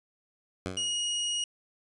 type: tone with exponential decay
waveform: 10% pulse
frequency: 93 Hz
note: F#2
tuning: 9 cents sharp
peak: -22 dBFS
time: 0.66-1 s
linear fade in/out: 0 ms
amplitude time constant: 73 ms
type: tone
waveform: sawtooth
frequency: 2885 Hz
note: F#7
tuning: 44 cents flat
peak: -25 dBFS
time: 0.77-1.44 s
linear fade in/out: 2 ms
effects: resampled to 22050 Hz